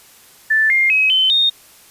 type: tone with pitch steps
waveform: sine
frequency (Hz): 1760 / 2117 / 2547 / 3064 / 3686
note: A6 / C7 / D#7 / G7 / A#7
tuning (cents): 0 / +20 / +40 / -40 / -20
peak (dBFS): -11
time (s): 0.5-1.5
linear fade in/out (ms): 10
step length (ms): 200
effects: white hiss -46 dBFS RMS until 1.9 s + resampled to 32000 Hz